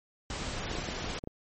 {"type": "noise", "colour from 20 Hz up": "pink", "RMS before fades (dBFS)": -36, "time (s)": [0.3, 1.19], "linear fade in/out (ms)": 2}
{"type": "clicks", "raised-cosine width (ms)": 2, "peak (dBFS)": -24, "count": 7, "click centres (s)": [0.715, 0.753, 0.786, 0.888, 1.043, 1.239, 1.274]}
{"effects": ["low-pass 9000 Hz 12 dB/octave", "MP3 32 kbps"]}